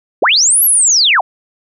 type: linear two-way sweep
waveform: sine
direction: up then down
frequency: 235.1 to 11860 to 613 Hz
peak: -7 dBFS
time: 0.22-1.21 s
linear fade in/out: 5 ms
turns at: 0.64 s
effects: none